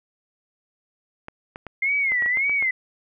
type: clicks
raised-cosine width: 0.5 ms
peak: -20 dBFS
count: 9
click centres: 1.284 / 1.559 / 1.667 / 2.12 / 2.223 / 2.261 / 2.372 / 2.496 / 2.625 s
type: tone with vibrato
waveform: sine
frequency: 2093 Hz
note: C7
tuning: in tune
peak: -19 dBFS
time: 1.82-2.71 s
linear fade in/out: 5 ms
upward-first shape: sine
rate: 1.8 Hz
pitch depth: 150 cents each way
effects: none